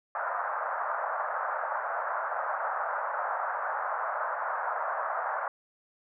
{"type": "band-pass noise", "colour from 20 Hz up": "white", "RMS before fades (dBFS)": -32, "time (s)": [0.15, 5.48], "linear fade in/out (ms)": 2, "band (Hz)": [580, 1500], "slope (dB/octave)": 48, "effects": []}